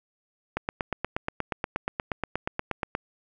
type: click train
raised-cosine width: 0.5 ms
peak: -12 dBFS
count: 21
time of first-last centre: 0.57-2.951 s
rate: 8.4 Hz
effects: none